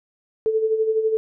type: tone with tremolo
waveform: sine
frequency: 440 Hz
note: A4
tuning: in tune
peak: -15 dBFS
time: 0.46-1.17 s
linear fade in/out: 0 ms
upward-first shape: sine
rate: 12 Hz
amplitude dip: 60%
effects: none